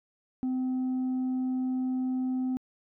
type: tone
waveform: sine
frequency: 256.8 Hz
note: C4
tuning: 32 cents flat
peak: -24 dBFS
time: 0.43-2.57 s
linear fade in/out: 0 ms
effects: tanh soft clip ceiling -26 dBFS